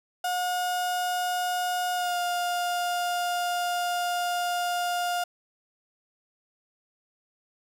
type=tone with pitch glide; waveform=35% pulse; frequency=720 to 706.8 Hz; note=F#5 to F5; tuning=-47 to +21 cents; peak=-24 dBFS; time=0.24-5.24 s; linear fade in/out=5 ms; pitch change=-32 cents; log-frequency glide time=1.95-2.18 s; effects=none